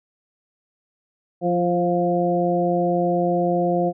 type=harmonic tone with a mistuned harmonic; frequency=175.7 Hz; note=F3; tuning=11 cents sharp; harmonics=1 / 2 / 3 / 4; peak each=-23 / -23 / -23 / -23 dBFS; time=1.41-3.93 s; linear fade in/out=50 ms; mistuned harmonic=2; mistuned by=-19 cents; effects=none